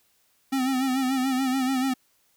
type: tone with vibrato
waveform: square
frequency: 261.6 Hz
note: C4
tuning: in tune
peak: -23 dBFS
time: 0.52-1.94 s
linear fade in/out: 10 ms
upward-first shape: sine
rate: 6.9 Hz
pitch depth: 61 cents each way
effects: white hiss -66 dBFS RMS until 2.36 s